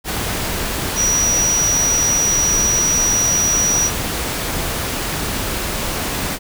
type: tone in noise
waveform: sine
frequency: 5810 Hz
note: F#8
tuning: 32 cents flat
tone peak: -14 dBFS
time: 0.95-3.91 s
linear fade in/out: 50 ms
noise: pink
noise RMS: -22 dBFS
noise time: 0.04-6.39 s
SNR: +5 dB
effects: none